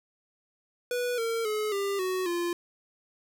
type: tone with pitch steps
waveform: square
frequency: 490 / 457.2 / 426.6 / 398 / 371.4 / 346.5 Hz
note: B4 / A#4 / G#4 / G4 / F#4 / F4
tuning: -14 / -34 / +46 / +26 / +7 / -14 cents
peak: -28 dBFS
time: 0.91-2.53 s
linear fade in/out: 2 ms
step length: 270 ms
effects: none